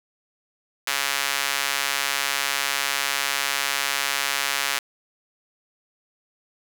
sawtooth tone with high-pass filter, 140 Hz, C#3, 18 cents sharp, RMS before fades -25 dBFS, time 0.87-4.79 s, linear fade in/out 5 ms, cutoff 1700 Hz, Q 0.79, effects 7-bit

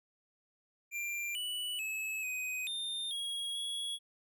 square tone with pitch steps, 2376 / 2959 / 2590 / 2508 / 3624 / 3305 / 3342 Hz, D7 / F#7 / E7 / D#7 / A#7 / G#7 / G#7, +20 / -1 / -31 / +13 / -50 / -9 / +10 cents, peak -36 dBFS, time 0.91-3.99 s, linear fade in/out 50 ms, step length 440 ms, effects none

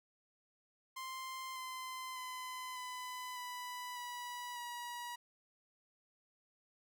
sawtooth tone with pitch steps, 1046.5 / 1032.1 / 1017.9 / 1003.9 / 990 / 976.4 / 963 Hz, C6 / C6 / C6 / B5 / B5 / B5 / B5, 0 / -24 / -48 / +28 / +4 / -20 / -44 cents, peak -39 dBFS, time 0.96-5.16 s, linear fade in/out 10 ms, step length 600 ms, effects none

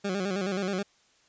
20% pulse tone with vibrato, 192.2 Hz, G3, 34 cents flat, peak -23 dBFS, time 0.04-0.83 s, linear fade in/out 10 ms, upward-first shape square, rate 9.4 Hz, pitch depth 79 cents each way, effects white hiss -64 dBFS RMS until 1.28 s + resampled to 16000 Hz

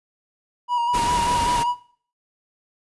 triangle tone with vibrato, 958 Hz, A#5, 47 cents sharp, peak -17 dBFS, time 0.68-1.75 s, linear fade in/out 50 ms, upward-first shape square, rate 5.1 Hz, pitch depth 27 cents each way
pink noise, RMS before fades -27 dBFS, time 0.93-1.64 s, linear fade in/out 20 ms
effects noise-tail reverb RT60 0.5 s tail -19 dB re dry + resampled to 24000 Hz

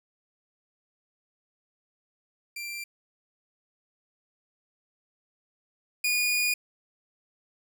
sawtooth tone pair in turn, 2363 / 2448 Hz, D7 / D#7, +10 / -29 cents, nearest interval minor second, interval 61 cents, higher second, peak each -31 / -20 dBFS, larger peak second, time 2.56-2.84 / 6.04-6.54 s, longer second, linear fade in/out 5 ms, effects none

